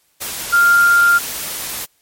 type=tone in noise; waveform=sine; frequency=1396.9 Hz; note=F6; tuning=in tune; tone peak=-8 dBFS; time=0.52-1.19 s; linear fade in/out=20 ms; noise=white; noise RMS=-25 dBFS; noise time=0.2-1.86 s; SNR=+14 dB; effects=white hiss -60 dBFS RMS until 2.01 s + MP3 64 kbps